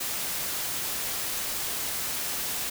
white noise, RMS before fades -31 dBFS, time 0-2.7 s, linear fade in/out 10 ms, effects none

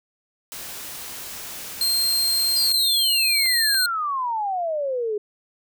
white noise, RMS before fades -35 dBFS, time 0.52-2.72 s, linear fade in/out 0 ms
sawtooth tone, 4186 Hz, C8, in tune, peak -16 dBFS, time 1.81-3.86 s, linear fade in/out 2 ms
sine exponential sweep, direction down, 4928 to 408.2 Hz, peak -22 dBFS, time 2.56-5.18 s, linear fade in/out 5 ms
clicks, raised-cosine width 0.3 ms, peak -21 dBFS, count 2, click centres 3.46 / 3.745 s
effects none

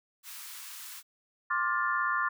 white high-pass noise, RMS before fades -44 dBFS, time 0.23-1.03 s, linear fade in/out 50 ms, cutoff 940 Hz, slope 48 dB/octave
sine chord, D minor seventh, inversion third, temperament just, 1057.2 / 1174.7 / 1409.6 / 1762 Hz, C6 / D6 / F6 / A6, +18 / 0 / +16 / +2 cents, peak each -32 dBFS, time 1.5-2.29 s, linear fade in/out 10 ms
effects none

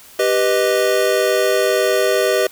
square chord, G augmented, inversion none, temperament equal, 392 / 493.9 / 622.3 Hz, G4 / B4 / D#5, 0 / 0 / 0 cents, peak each -19 dBFS, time 0.19-2.47 s, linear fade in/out 5 ms, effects white hiss -43 dBFS RMS until 2.51 s

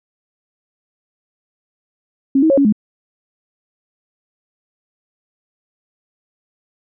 sine tone with pitch steps, 271.2 / 318.1 / 549 / 279.7 / 211.1 Hz, C#4 / D#4 / C#5 / C#4 / G#3, -38 / +38 / -17 / +16 / +29 cents, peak -9 dBFS, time 2.35-2.725 s, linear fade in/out 5 ms, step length 75 ms, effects none

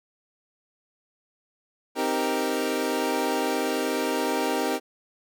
25% pulse chord, C minor seventh, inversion none, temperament equal, 261.6 / 311.1 / 392 / 466.2 Hz, C4 / Eb4 / G4 / Bb4, 0 / 0 / 0 / 0 cents, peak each -26 dBFS, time 1.95-4.8 s, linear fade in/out 50 ms, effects none

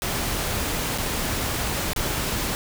pink noise with dropouts, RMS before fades -26 dBFS, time 0.02-2.55 s, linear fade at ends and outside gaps 0 ms, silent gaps 0.978-0.983 / 1.933-1.962 s, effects none

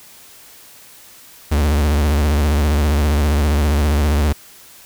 45% pulse tone with vibrato, 73.7 Hz, D2, 7 cents sharp, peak -13 dBFS, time 1.51-4.33 s, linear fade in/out 10 ms, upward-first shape triangle, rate 15 Hz, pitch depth 130 cents each way, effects white hiss -43 dBFS RMS until 4.85 s

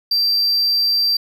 triangle tone, 4699 Hz, D8, in tune, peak -13 dBFS, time 0.11-1.17 s, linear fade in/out 5 ms, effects none

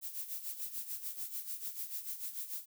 violet noise with tremolo, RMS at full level -39 dBFS, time 0.01-2.66 s, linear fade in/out 50 ms, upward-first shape sine, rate 6.8 Hz, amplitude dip 70%, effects none

